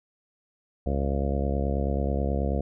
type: harmonic tone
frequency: 69.3 Hz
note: C#2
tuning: in tune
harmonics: 1 / 2 / 3 / 4 / 5 / 6 / 7 / 8 / 9 / 10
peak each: -26 / -33 / -32 / -36 / -38 / -38 / -35 / -35 / -41 / -38 dBFS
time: 0.86-2.61 s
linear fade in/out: 5 ms
effects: none